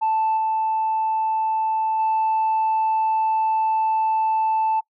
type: tone with level steps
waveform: sine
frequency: 880 Hz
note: A5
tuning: in tune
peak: -16 / -18 / -16 dBFS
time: 0.01-4.81 s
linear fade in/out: 20 ms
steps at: 0.37 / 1.99 s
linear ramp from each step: 5 ms
effects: noise-tail reverb RT60 0.1 s tail -23 dB re dry + tanh soft clip ceiling -15 dBFS